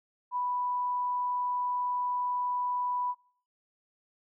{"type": "tone", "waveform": "sine", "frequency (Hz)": 987.8, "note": "B5", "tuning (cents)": 0, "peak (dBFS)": -28, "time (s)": [0.31, 3.15], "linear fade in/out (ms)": 50, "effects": ["noise-tail reverb RT60 0.5 s tail -21 dB re dry"]}